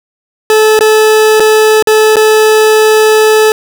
40% pulse tone with dropouts, 433.4 Hz, A4, 26 cents flat, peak -3 dBFS, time 0.5-3.52 s, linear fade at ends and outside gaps 1 ms, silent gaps 0.791-0.808 / 1.398-1.403 / 1.825-1.872 / 2.158-2.167 s, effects none

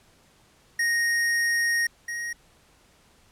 square tone pair in turn, 1864.7 / 1879.8 Hz, A#6 / A#6, 0 / +14 cents, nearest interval unison, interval 14 cents, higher second, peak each -22 / -30 dBFS, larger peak first, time 0.79-1.87 / 2.08-2.33 s, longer first, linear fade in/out 5 ms, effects pink hiss -59 dBFS RMS until 3.31 s + low-pass 11000 Hz 12 dB/octave

